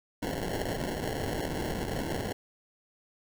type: noise with sample-and-hold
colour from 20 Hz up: violet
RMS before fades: -33 dBFS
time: 0.22-2.33 s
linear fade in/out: 10 ms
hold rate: 1225 Hz
effects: none